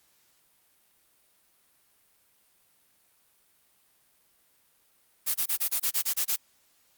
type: noise bursts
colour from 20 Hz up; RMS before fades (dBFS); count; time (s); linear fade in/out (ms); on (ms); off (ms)
blue; -26; 10; 5.26-6.364; 20; 87; 26
effects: white hiss -66 dBFS RMS until 6.97 s + Opus 48 kbps